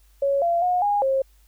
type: tone with pitch steps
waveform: sine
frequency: 556 / 685 / 721 / 819 / 536 Hz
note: C#5 / F5 / F#5 / G#5 / C5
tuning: +5 / -34 / -45 / -24 / +42 cents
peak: -18 dBFS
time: 0.22-1.22 s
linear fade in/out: 5 ms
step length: 200 ms
effects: added 50 Hz sine -53 dBFS peak until 1.47 s + white hiss -63 dBFS RMS until 1.47 s